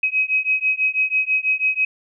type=beating tone pair; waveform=sine; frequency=2535 / 2541.1 Hz; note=D#7 / D#7; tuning=+32 / +36 cents; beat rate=6.1 Hz; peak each=-20 dBFS; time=0.03-1.85 s; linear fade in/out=5 ms; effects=none